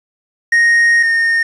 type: tone pair in turn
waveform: triangle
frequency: 1864.7 / 1836.9 Hz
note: A#6 / A#6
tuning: 0 / -26 cents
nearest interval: unison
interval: 26 cents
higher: first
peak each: -6 / -9 dBFS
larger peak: first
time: 0.52-1.03 / 1.03-1.43 s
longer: first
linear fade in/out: 5 ms
effects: resampled to 24000 Hz + 7-bit